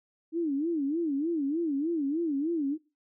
sine tone with vibrato, 306.1 Hz, D#4, 28 cents flat, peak -26 dBFS, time 0.32-2.78 s, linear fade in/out 50 ms, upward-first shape sine, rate 3.3 Hz, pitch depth 200 cents each way, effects noise-tail reverb RT60 0.3 s tail -24 dB re dry

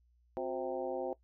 harmonic tone with a mistuned harmonic, 130.81 Hz, C3, in tune, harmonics 2 / 3 / 4 / 5 / 6 / 7, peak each -46 / -39 / -38 / -42 / -42 / -51 dBFS, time 0.37-1.13 s, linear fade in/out 0 ms, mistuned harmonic 3, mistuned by -120 cents, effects noise-tail reverb RT60 0.1 s tail -19 dB re dry + added 60 Hz sine -66 dBFS peak until 1.23 s

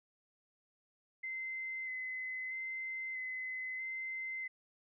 sine tone with vibrato, 2053 Hz, C7, 33 cents flat, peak -38 dBFS, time 1.23-4.48 s, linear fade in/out 10 ms, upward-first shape square, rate 0.78 Hz, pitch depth 14 cents each way, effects none

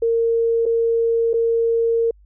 sine tone with dropouts, 460 Hz, A#4, 23 cents flat, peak -15 dBFS, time 0.02-2.11 s, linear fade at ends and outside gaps 5 ms, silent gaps 0.656-0.661 / 1.333-1.339 s, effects added 50 Hz sine -47 dBFS peak until 2.25 s

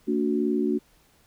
sine tone cluster, 225.7 / 288.5 / 366.6 Hz, A3 / D4 / F#4, +44 / -31 / -16 cents, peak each -26 dBFS, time 0.07-0.79 s, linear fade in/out 20 ms, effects pink hiss -61 dBFS RMS until 1.26 s

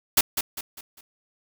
white noise with echo, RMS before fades -17 dBFS, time 0.17-0.21 s, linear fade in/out 5 ms, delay 200 ms, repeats 4, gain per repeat -8 dB, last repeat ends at 1.01 s, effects none

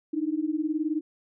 sine beating tone pair, 300.1 / 319.1 Hz, D4 / D#4, +38 / +44 cents, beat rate 19 Hz, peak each -28 dBFS, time 0.13-1.01 s, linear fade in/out 10 ms, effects none

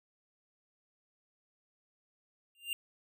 square tone with exponential growth, 2792 Hz, F7, 1 cent flat, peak -30 dBFS, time 2.55-2.73 s, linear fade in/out 1 ms, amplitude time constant 37 ms, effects none

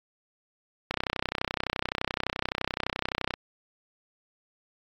click train, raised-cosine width 0.3 ms, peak -11 dBFS, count 78, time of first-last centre 0.91-3.339 s, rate 31.7 Hz, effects AAC 64 kbps

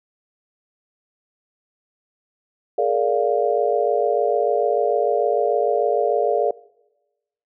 sine chord, Bb dominant seventh, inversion third, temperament just, 419.5 / 466.2 / 582.7 / 699.2 Hz, Ab4 / Bb4 / D5 / F5, +17 / 0 / -14 / +2 cents, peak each -22 dBFS, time 2.78-6.51 s, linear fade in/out 5 ms, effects noise-tail reverb RT60 1.0 s tail -22 dB re dry

